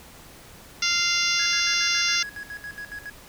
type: harmonic tone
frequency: 695 Hz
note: F5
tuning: 9 cents flat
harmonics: 2 / 3 / 4 / 5 / 6 / 7 / 8 / 9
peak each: -30 / -27 / -29 / -30 / -32 / -28 / -27 / -31 dBFS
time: 0.82-2.23 s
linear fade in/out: 5 ms
type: tone with tremolo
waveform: triangle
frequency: 1667 Hz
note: G#6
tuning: 6 cents sharp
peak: -31 dBFS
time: 1.39-3.1 s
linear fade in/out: 5 ms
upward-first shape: square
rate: 7.2 Hz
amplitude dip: 80%
effects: pink hiss -47 dBFS RMS until 3.28 s